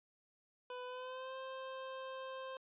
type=tone with pitch glide; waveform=25% pulse; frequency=499 to 525.6 Hz; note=B4 to C5; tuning=+18 to +8 cents; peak=-40 dBFS; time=0.7-2.57 s; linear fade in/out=2 ms; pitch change=+90 cents; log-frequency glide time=0.85-1.35 s; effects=resampled to 8000 Hz